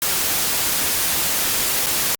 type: noise with dropouts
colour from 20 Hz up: white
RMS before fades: -20 dBFS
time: 0.02-2.15 s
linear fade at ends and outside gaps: 1 ms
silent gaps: 1.861-1.866 s
effects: Opus 48 kbps